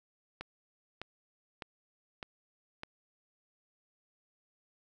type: click train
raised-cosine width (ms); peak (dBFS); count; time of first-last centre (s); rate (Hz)
0.3; -24; 5; 0.41-2.834; 1.65
effects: none